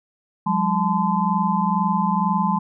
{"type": "tone cluster", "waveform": "sine", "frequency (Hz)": [180.2, 202.3, 870, 1025], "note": ["F#3", "G#3", "A5", "C6"], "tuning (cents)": [-45, -45, -20, -36], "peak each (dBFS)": -23, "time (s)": [0.46, 2.59], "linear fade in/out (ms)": 10, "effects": []}